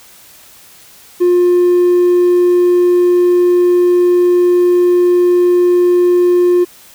triangle tone, 354.9 Hz, F4, 28 cents sharp, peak -4 dBFS, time 1.2-6.65 s, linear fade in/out 20 ms, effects tanh soft clip ceiling -2 dBFS + white hiss -41 dBFS RMS until 6.94 s

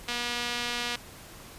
sawtooth tone with band-pass filter, 240.7 Hz, B3, 44 cents flat, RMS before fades -32 dBFS, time 0.08-0.96 s, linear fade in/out 5 ms, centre 3400 Hz, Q 1.1, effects pink hiss -47 dBFS RMS until 1.58 s + resampled to 32000 Hz

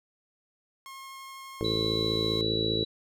sawtooth tone with vibrato, 1076 Hz, C6, 48 cents sharp, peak -38 dBFS, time 0.86-2.41 s, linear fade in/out 0 ms, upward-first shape triangle, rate 12 Hz, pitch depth 8 cents each way
harmonic tone, 55 Hz, A1, in tune, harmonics 1 / 2 / 3 / 4 / 5 / 6 / 7 / 8 / 9 / 10, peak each -42 / -35 / -39 / -38 / -43 / -33 / -35 / -32 / -41 / -43 dBFS, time 1.61-2.84 s, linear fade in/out 0 ms
sine tone with pitch glide, 3951 to 3921 Hz, B7 to B7, 0 to -13 cents, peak -29 dBFS, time 1.64-2.85 s, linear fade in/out 10 ms, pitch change -13 cents, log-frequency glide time 2.04-2.65 s
effects none

